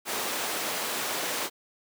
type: high-pass noise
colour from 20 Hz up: pink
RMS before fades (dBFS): -31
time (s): 0.05-1.5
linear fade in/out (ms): 50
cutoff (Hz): 410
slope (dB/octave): 12
effects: none